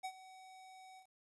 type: tone with ADSR envelope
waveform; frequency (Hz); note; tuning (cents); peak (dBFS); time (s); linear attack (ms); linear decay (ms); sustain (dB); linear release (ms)
square; 754; F#5; +32; -39; 0.03-1.07; 19; 67; -16; 95
effects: resampled to 24000 Hz + 12-bit